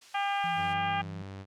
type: noise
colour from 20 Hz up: blue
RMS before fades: -45 dBFS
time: 0.01-0.74 s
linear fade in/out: 10 ms
type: harmonic tone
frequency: 401 Hz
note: G4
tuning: 39 cents sharp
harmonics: 2 / 3 / 4 / 5 / 6 / 7 / 8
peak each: -29 / -37 / -37 / -41 / -39 / -41 / -43 dBFS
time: 0.14-1.02 s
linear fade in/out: 10 ms
type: tone with vibrato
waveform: sine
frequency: 166.5 Hz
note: E3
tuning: 18 cents sharp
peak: -39 dBFS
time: 0.44-1.22 s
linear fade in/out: 0 ms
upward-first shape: square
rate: 5.7 Hz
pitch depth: 29 cents each way
type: tone with pitch glide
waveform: sawtooth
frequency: 92.5 to 97.1 Hz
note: F#2 to G2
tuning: 0 to -16 cents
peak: -36 dBFS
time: 0.55-1.46 s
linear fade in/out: 50 ms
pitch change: +84 cents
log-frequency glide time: 0.67-0.91 s
effects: low-pass 5000 Hz 12 dB/octave